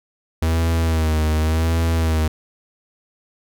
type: tone with vibrato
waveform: 45% pulse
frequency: 80.1 Hz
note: E2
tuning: 49 cents flat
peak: -16 dBFS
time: 0.42-2.28 s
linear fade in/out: 5 ms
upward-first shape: sine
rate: 0.89 Hz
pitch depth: 56 cents each way
effects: none